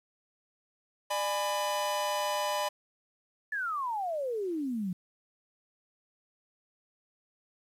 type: chord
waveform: 45% pulse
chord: G# diminished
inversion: second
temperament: just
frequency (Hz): 598 / 830.6 / 996.7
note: D5 / G#5 / B5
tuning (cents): +31 / 0 / +16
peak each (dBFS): -33 / -35 / -33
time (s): 1.1-2.69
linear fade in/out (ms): 10
type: exponential sweep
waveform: sine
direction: down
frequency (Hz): 1760 to 174.1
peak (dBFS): -30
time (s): 3.52-4.93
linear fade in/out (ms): 5
effects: resampled to 32000 Hz + 10-bit